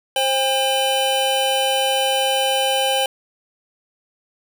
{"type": "tone cluster", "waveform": "square", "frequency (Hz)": [530, 804, 3021], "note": ["C5", "G5", "F#7"], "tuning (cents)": [22, 44, 35], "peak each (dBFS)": -22, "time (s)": [0.16, 3.06], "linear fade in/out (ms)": 2, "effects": []}